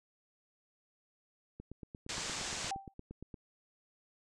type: click train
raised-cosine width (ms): 3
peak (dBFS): -33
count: 16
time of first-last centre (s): 1.6-3.342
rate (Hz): 8.61
type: low-pass noise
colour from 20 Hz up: white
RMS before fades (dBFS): -40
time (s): 2.09-2.71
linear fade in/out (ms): 2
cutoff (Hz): 7900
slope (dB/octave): 48
type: tone with exponential decay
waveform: sine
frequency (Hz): 782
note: G5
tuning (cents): -4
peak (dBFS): -32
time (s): 2.71-2.94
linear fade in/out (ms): 5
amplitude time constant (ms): 49
effects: none